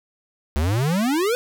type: exponential sweep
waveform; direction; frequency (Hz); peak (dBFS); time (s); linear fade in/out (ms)
square; up; 69.3 to 507; -19; 0.56-1.35; 0
effects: none